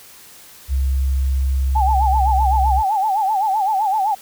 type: tone with pitch glide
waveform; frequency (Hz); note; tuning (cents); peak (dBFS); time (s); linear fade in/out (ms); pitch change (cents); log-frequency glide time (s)
sine; 66.8 to 65.84; C2 to C2; +36 to +11; -15; 0.68-2.83; 50; -25; 1.44-2.37
type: tone with vibrato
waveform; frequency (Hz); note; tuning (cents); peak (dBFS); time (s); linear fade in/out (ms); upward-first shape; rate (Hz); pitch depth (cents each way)
sine; 817; G#5; -29; -15; 1.75-4.15; 10; sine; 7.8; 140
effects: white hiss -43 dBFS RMS until 4.21 s